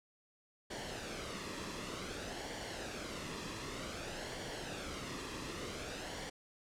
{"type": "noise with flanger", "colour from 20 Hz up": "pink", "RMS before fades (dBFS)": -43, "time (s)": [0.7, 6.3], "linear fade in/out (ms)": 10, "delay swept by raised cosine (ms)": [0.78, 1.36], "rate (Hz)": 0.54, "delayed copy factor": -0.5, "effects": ["low-pass 7000 Hz 12 dB/octave"]}